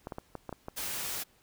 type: clicks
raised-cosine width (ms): 1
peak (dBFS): -24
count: 7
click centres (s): 0.071 / 0.122 / 0.184 / 0.353 / 0.493 / 0.527 / 0.684
type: noise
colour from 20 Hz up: white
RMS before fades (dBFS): -36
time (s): 0.76-1.24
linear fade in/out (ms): 20
effects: pink hiss -65 dBFS RMS until 1.42 s